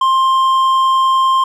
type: tone with hard clipping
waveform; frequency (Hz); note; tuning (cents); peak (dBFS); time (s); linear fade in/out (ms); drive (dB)
sine; 1055; C6; +14; -11; 0.01-1.44; 5; 5
effects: none